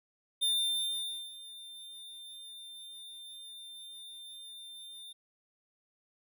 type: tone with ADSR envelope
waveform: square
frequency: 3601 Hz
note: A7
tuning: 39 cents sharp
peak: -27 dBFS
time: 0.41-5.13 s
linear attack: 20 ms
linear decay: 880 ms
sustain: -19 dB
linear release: 10 ms
effects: none